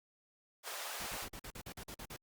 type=high-pass noise; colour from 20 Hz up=pink; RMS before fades=-43 dBFS; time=0.63-1.28 s; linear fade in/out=50 ms; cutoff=550 Hz; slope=24 dB/octave
type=noise bursts; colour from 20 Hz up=pink; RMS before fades=-47 dBFS; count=11; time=1-2.165 s; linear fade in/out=5 ms; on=65 ms; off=45 ms
effects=Opus 48 kbps